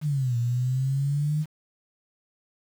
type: exponential two-way sweep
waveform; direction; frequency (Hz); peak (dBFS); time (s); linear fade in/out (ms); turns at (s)
sine; down then up; 155.56 to 117.7 to 155.56; -22; 0.01-1.46; 50; 0.37
effects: 8-bit